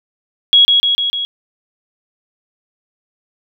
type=tone with echo; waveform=sine; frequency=3322 Hz; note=G#7; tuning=in tune; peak=-5 dBFS; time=0.53-0.65 s; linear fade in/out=0 ms; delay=150 ms; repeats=4; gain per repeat=-3 dB; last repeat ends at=1.25 s; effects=none